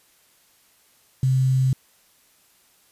sine tone with quantisation, 130.81 Hz, C3, in tune, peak -16 dBFS, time 1.23-1.73 s, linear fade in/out 2 ms, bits 7, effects white hiss -59 dBFS RMS until 2.91 s + resampled to 32000 Hz

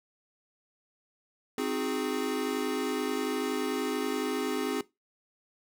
square chord, Ab dominant seventh, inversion first, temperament equal with one note detuned, 261.6 / 311.1 / 363.8 / 415.3 Hz, C4 / Eb4 / Gb4 / Ab4, 0 / 0 / -29 / 0 cents, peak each -34 / -37 / -37 / -34 dBFS, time 1.58-4.81 s, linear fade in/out 2 ms, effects noise-tail reverb RT60 0.2 s tail -19 dB re dry

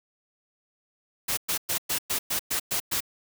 white noise bursts, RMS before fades -27 dBFS, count 9, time 1.28-3.006 s, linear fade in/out 10 ms, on 94 ms, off 110 ms, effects none

